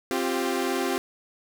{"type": "chord", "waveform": "sawtooth", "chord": "C suspended fourth", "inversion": "none", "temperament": "equal with one note detuned", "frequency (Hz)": [264.4, 349.2, 392], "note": ["C4", "F4", "G4"], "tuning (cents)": [18, 0, 0], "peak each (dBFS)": -25, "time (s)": [0.11, 0.98], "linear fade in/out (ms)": 0, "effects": []}